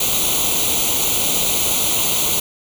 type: noise with comb filter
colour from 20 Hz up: white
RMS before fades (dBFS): -18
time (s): 0-2.4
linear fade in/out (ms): 5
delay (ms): 0.29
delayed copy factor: +0.9
effects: none